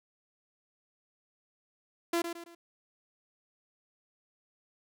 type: tone with echo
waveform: sawtooth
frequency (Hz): 340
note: F4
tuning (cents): -46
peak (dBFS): -23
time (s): 2.13-2.22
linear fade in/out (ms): 5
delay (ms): 110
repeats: 3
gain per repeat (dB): -8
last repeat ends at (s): 2.55
effects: none